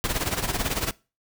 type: noise with tremolo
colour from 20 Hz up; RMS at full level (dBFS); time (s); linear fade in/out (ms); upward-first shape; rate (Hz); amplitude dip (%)
pink; -24; 0.04-0.91; 0; sine; 18; 75
effects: noise-tail reverb RT60 0.3 s tail -22 dB re dry